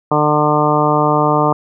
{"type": "harmonic tone", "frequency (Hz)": 150, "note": "D3", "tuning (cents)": 37, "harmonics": [1, 2, 3, 4, 5, 6, 7, 8], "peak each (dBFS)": [-19, -19, -19, -19, -19, -19, -19, -19], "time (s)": [0.11, 1.53], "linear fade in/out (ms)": 5, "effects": []}